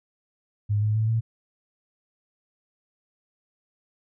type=tone with pitch steps; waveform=sine; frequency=103.83 / 106.81 / 109.88 / 113.03 Hz; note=G#2 / G#2 / A2 / A2; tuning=0 / +49 / -2 / +47 cents; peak=-20 dBFS; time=0.69-1.21 s; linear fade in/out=20 ms; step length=130 ms; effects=none